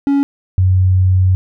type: tone pair in turn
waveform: triangle / sine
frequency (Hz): 280 / 92.93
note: C#4 / F#2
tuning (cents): +18 / +8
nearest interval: octave + perfect fifth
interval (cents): 1910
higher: first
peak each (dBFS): -8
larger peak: neither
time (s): 0.07-0.23 / 0.58-1.35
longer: second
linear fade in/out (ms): 0
effects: none

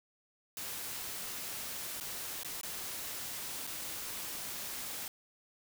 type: noise with dropouts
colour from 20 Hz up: white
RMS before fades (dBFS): -41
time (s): 0.57-5.08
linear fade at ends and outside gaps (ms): 1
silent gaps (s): 2.001-2.009 / 2.433-2.447 / 2.612-2.632 / 3.668-3.673
effects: none

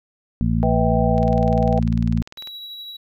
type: harmonic tone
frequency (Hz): 56.9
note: A#1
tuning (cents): -41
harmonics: 1 / 2 / 3 / 4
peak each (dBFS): -22 / -22 / -22 / -22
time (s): 0.41-2.22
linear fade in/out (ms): 0
type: chord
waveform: sine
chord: E minor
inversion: second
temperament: equal with one note detuned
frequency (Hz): 493.9 / 645.7 / 784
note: B4 / E5 / G5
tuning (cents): 0 / -36 / 0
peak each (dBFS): -23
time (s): 0.63-1.79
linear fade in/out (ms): 0
type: click train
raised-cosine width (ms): 0.2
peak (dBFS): -21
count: 27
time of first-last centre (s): 1.18-2.474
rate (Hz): 20.1
type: tone with tremolo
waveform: triangle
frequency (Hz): 3891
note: B7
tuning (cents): -27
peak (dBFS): -30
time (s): 2.37-2.97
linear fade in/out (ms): 10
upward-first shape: sine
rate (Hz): 12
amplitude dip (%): 25
effects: none

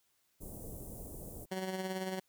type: band-stop noise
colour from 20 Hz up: pink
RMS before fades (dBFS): -46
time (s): 0.4-1.46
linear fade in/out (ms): 20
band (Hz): 630 to 8800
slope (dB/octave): 24
type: tone with tremolo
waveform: 15% pulse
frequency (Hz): 188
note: F#3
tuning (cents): +28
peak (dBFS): -28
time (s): 1.51-2.2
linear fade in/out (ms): 10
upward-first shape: sine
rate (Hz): 18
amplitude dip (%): 45
effects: white hiss -75 dBFS RMS until 2.28 s

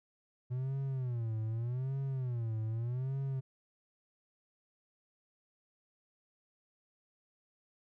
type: tone with vibrato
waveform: triangle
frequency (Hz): 122.5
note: B2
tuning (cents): -14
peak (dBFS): -31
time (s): 0.5-3.41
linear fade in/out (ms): 20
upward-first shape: sine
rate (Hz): 0.83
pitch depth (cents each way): 190
effects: none

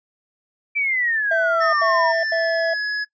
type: exponential sweep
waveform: sine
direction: down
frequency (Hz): 2349 to 927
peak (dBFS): -18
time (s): 0.75-2.13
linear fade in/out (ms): 20
type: tone bursts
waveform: triangle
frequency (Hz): 659.3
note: E5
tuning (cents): 0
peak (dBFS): -17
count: 3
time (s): 1.31-2.738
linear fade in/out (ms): 5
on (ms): 420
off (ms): 84
type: tone with pitch glide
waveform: square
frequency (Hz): 1809 to 1687.9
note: A6 to G#6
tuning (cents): +48 to +28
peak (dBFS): -22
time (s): 1.6-3.05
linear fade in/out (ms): 20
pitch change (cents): -120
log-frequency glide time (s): 2.05-2.69
effects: noise-tail reverb RT60 0.1 s tail -22 dB re dry + resampled to 16000 Hz

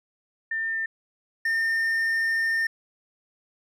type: tone pair in turn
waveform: sine / triangle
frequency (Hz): 1801 / 1813.5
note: A6 / A#6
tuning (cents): +40 / -48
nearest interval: unison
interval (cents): 12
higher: second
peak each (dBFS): -25 / -20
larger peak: second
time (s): 0.51-0.86 / 1.45-2.67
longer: second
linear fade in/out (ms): 5
effects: none

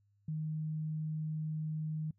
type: tone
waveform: sine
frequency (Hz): 155.56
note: D#3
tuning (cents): 0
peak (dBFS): -34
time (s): 0.28-2.11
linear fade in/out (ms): 5
effects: noise-tail reverb RT60 0.1 s tail -23 dB re dry + added 101 Hz sine -69 dBFS peak until 2.18 s

